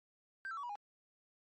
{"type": "tone with pitch steps", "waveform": "triangle", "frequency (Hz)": [1568, 1333.8, 1134.7, 965.2, 821.1], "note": ["G6", "E6", "C#6", "B5", "G#5"], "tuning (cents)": [0, 20, 40, -40, -20], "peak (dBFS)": -37, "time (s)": [0.45, 0.755], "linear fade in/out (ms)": 0, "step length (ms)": 61, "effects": ["tanh soft clip ceiling -36 dBFS", "MP3 32 kbps"]}